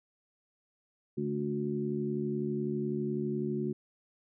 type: harmonic tone with a mistuned harmonic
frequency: 72 Hz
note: D2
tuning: 34 cents flat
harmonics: 2 / 3 / 4 / 5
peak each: -37 / -34 / -41 / -34 dBFS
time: 1.17-3.73 s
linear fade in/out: 10 ms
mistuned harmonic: 5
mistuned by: +19 cents
effects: none